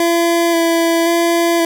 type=tone with vibrato; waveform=25% pulse; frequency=336.2 Hz; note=E4; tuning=34 cents sharp; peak=-8 dBFS; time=0-1.65 s; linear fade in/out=2 ms; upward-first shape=square; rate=0.94 Hz; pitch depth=14 cents each way; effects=none